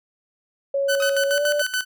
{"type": "tone with pitch glide", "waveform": "sine", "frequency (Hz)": [554.4, 587.4], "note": ["C#5", "D5"], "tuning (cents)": [0, 0], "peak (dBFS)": -19, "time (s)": [0.74, 1.62], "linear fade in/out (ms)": 5, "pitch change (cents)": 100, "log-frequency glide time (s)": [1.27, 1.44]}
{"type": "tone with tremolo", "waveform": "sawtooth", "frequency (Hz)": 1506, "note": "F#6", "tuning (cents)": 30, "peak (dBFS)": -17, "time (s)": [0.88, 1.85], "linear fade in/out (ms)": 20, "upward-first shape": "square", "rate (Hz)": 7, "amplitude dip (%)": 75}
{"type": "tone with exponential decay", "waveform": "sawtooth", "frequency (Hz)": 1270, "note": "D#6", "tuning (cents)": 35, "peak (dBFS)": -25, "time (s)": [1, 1.35], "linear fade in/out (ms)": 1, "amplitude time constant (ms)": 74}
{"effects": []}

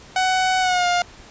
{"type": "tone with pitch glide", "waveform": "sawtooth", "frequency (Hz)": [747, 707.1], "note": ["F#5", "F5"], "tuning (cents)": [16, 21], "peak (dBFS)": -13, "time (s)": [0.16, 1.02], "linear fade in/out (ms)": 2, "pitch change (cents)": -95, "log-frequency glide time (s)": [0.6, 0.87], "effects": ["pink hiss -44 dBFS RMS until 1.3 s", "resampled to 16000 Hz"]}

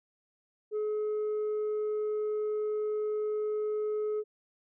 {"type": "tone", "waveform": "sine", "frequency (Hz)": 425.1, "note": "G#4", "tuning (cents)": 40, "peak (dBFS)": -26, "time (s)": [0.71, 4.24], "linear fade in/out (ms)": 50, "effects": ["tanh soft clip ceiling -28 dBFS"]}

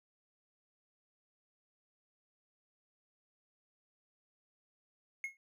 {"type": "tone with exponential decay", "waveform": "triangle", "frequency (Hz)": 2165, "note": "C#7", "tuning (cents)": -41, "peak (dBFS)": -31, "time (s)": [5.24, 5.37], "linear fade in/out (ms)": 1, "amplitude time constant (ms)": 28, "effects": []}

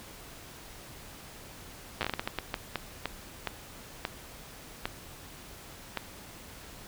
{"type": "slowing click train", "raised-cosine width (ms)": 0.3, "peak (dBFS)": -14, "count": 17, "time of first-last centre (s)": [2.01, 5.973], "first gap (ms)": 8, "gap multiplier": 1.39, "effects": ["pink hiss -48 dBFS RMS until 6.87 s"]}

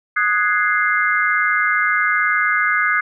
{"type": "chord", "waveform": "sine", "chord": "Ab dominant seventh", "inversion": "second", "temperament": "equal", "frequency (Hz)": [1244.5, 1480, 1661.2, 2093], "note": ["Eb6", "Gb6", "Ab6", "C7"], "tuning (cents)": [0, 0, 0, 0], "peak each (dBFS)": -20, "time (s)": [0.16, 3.01], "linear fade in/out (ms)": 10, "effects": []}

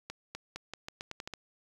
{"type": "accelerating click train", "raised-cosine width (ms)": 0.2, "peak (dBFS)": -22, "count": 10, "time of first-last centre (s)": [0.1, 1.337], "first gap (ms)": 250, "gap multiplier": 0.84, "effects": ["8-bit"]}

